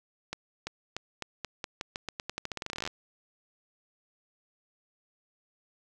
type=accelerating click train; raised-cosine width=0.2 ms; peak=-17 dBFS; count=27; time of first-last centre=0.33-2.875 s; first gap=340 ms; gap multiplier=0.87; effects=none